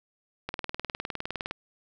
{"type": "click train", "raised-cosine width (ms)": 0.3, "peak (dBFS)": -16, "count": 21, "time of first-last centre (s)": [0.49, 1.51], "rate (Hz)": 19.6, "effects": []}